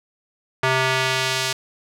square tone with band-pass filter sweep, 130.81 Hz, C3, in tune, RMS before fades -21 dBFS, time 0.63-1.53 s, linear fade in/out 5 ms, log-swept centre 1600 to 4900 Hz, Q 0.78, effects none

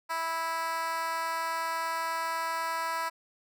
10% pulse tone with high-pass filter, 328.2 Hz, E4, 8 cents flat, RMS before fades -32 dBFS, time 0.09-3.1 s, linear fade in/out 20 ms, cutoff 950 Hz, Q 2.3, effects none

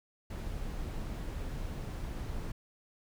brown noise, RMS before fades -38 dBFS, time 0.3-2.52 s, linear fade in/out 5 ms, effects none

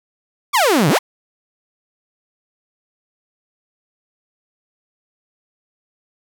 sawtooth exponential two-way sweep, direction down then up, 1201 to 132.9 to 1201 Hz, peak -8 dBFS, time 0.53-0.99 s, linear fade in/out 20 ms, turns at 0.89 s, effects none

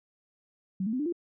sine tone with pitch steps, 189.3 / 220 / 255.6 / 297 / 345.2 Hz, F#3 / A3 / C4 / D4 / F4, +40 / 0 / -40 / +20 / -20 cents, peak -27 dBFS, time 0.8-1.125 s, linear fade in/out 5 ms, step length 65 ms, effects none

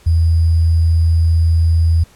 sine tone with sample-and-hold, 82.41 Hz, E2, in tune, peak -9 dBFS, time 0.06-2.04 s, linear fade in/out 10 ms, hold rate 4900 Hz, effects pink hiss -48 dBFS RMS until 2.15 s + low-pass 12000 Hz 12 dB/octave

